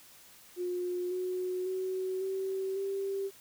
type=tone with pitch steps; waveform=sine; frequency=357.9 / 366.1 / 374.4 / 382.9 / 391.6 Hz; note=F4 / F#4 / F#4 / G4 / G4; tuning=+42 / -18 / +20 / -41 / -2 cents; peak=-31 dBFS; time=0.56-3.31 s; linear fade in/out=50 ms; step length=550 ms; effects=white hiss -56 dBFS RMS until 3.4 s